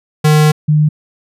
square / sine tone pair in turn, 152.5 / 151.64 Hz, D#3 / D#3, -34 / -44 cents, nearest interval unison, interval 10 cents, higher first, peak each -7 dBFS, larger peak neither, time 0.24-0.52 / 0.68-0.89 s, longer first, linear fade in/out 10 ms, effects resampled to 32000 Hz

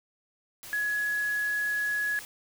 sine tone in noise, 1683 Hz, G#6, 23 cents sharp, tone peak -26 dBFS, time 0.73-2.19 s, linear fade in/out 0 ms, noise white, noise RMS -44 dBFS, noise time 0.63-2.25 s, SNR +15 dB, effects none

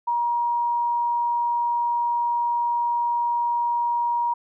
sine tone, 950 Hz, A#5, 33 cents sharp, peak -20 dBFS, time 0.07-4.34 s, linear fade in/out 10 ms, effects none

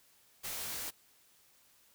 white noise with comb filter, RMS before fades -40 dBFS, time 0.43-0.91 s, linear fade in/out 20 ms, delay 19 ms, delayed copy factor -0.6, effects white hiss -66 dBFS RMS until 1.94 s

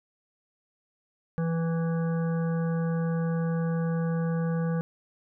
harmonic tone with a mistuned harmonic, 164.81 Hz, E3, in tune, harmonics 1 / 3 / 5 / 7 / 9 / 10, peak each -25 / -34 / -44 / -44 / -46 / -48 dBFS, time 1.38-4.81 s, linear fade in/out 0 ms, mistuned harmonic 1, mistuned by +15 cents, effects none

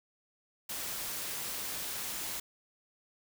white noise, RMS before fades -38 dBFS, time 0.69-2.4 s, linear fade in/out 5 ms, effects none

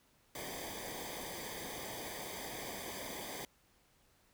pink noise with comb filter, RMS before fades -44 dBFS, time 0.35-3.45 s, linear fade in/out 2 ms, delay 0.73 ms, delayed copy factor -0.8, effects pink hiss -70 dBFS RMS until 4.33 s

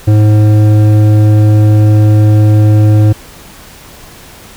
sine tone with hard clipping, 106.2 Hz, G#2, 39 cents sharp, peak -5 dBFS, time 0.07-3.13 s, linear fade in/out 10 ms, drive 10 dB, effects pink hiss -34 dBFS RMS until 4.56 s

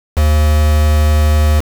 triangle tone with quantisation, 76 Hz, D#2, 40 cents flat, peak -6 dBFS, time 0.16-1.61 s, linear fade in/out 20 ms, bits 3, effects none

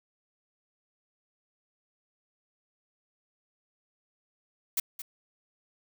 blue noise with echo, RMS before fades -27 dBFS, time 4.77-4.8 s, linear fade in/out 5 ms, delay 220 ms, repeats 1, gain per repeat -12 dB, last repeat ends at 5.02 s, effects none

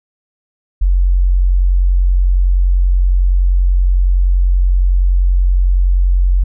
sine tone, 45.3 Hz, F#1, 36 cents flat, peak -8 dBFS, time 0.81-6.44 s, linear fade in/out 10 ms, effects none

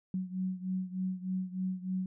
sine beating tone pair, 185 / 188.3 Hz, F#3 / F#3, 0 / +31 cents, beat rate 3.3 Hz, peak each -34 / -37 dBFS, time 0.14-2.06 s, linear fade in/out 2 ms, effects none

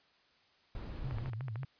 brown noise, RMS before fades -42 dBFS, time 0.75-1.3 s, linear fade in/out 2 ms
sine tone with vibrato, 120.2 Hz, B2, 46 cents flat, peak -37 dBFS, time 1.04-1.65 s, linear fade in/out 5 ms, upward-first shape sine, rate 5.6 Hz, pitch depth 200 cents each way
click train, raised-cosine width 0.5 ms, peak -31 dBFS, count 8, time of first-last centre 1.11-1.632 s, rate 13.4 Hz
effects white hiss -68 dBFS RMS until 1.79 s + resampled to 11025 Hz

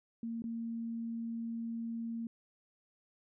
sine tone with dropouts, 229.9 Hz, A#3, 24 cents flat, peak -36 dBFS, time 0.23-2.27 s, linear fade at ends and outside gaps 2 ms, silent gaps 0.421-0.44 s, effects none

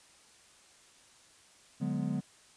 triangle chord, G# half-diminished seventh, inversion second, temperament equal with one note detuned, 146.83 / 182.13 / 207.7 / 246.9 Hz, D3 / F#3 / G#3 / B3, 0 / -27 / 0 / 0 cents, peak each -34 dBFS, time 1.8-2.21 s, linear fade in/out 20 ms, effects white hiss -60 dBFS RMS until 2.56 s + resampled to 22050 Hz

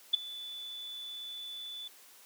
sine tone with ADSR envelope, 3479 Hz, A7, 20 cents flat, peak -19 dBFS, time 0.13-1.88 s, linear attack 13 ms, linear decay 9 ms, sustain -21 dB, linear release 5 ms, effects white hiss -57 dBFS RMS until 2.25 s + high-pass 300 Hz 12 dB/octave

